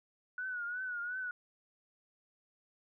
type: tone with vibrato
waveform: sine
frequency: 1466 Hz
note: F#6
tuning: 16 cents flat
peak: -36 dBFS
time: 0.38-1.31 s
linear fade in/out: 2 ms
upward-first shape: triangle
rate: 2.8 Hz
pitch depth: 84 cents each way
effects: none